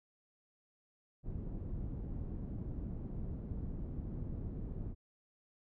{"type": "low-pass noise", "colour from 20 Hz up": "pink", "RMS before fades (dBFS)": -41, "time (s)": [1.23, 4.95], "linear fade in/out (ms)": 50, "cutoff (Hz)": 240, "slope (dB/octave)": 12, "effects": []}